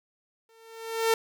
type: tone with exponential growth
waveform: sawtooth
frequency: 451.9 Hz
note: A4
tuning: 46 cents sharp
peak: -15 dBFS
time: 0.49-1.14 s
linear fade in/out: 2 ms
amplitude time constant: 140 ms
effects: none